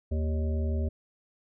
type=harmonic tone with a mistuned harmonic; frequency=77.78 Hz; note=D#2; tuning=in tune; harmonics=1 / 3 / 5 / 7 / 8; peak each=-26 / -36 / -40 / -43 / -44 dBFS; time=0.11-0.89 s; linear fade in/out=10 ms; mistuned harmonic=7; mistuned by=+33 cents; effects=none